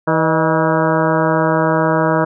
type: harmonic tone with a mistuned harmonic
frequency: 161.2 Hz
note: E3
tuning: 38 cents flat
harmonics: 1 / 2 / 3 / 4 / 5 / 6 / 7 / 8 / 9 / 10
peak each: -19 / -19 / -20 / -18 / -27 / -20 / -26 / -24 / -25 / -27 dBFS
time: 0.07-2.25 s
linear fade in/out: 10 ms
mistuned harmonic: 4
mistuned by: -51 cents
effects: none